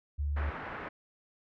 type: tone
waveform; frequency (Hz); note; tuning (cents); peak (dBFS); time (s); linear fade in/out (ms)
sine; 72.6; D2; -19; -29; 0.18-0.51; 20
type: low-pass noise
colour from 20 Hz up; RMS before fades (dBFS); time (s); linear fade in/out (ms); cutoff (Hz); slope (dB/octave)
white; -41; 0.36-0.89; 10; 1800; 24
effects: none